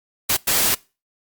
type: noise bursts at uneven times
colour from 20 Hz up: white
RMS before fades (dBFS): -18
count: 2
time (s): 0.29-0.37 / 0.47-0.75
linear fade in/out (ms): 10
effects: noise-tail reverb RT60 0.3 s tail -23 dB re dry + Opus 48 kbps